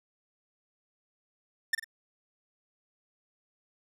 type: tone with echo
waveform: 45% pulse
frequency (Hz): 1800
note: A6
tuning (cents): +39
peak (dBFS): -23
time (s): 1.73-1.75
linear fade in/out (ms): 5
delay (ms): 47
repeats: 2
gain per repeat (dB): -9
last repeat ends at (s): 1.844
effects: resampled to 32000 Hz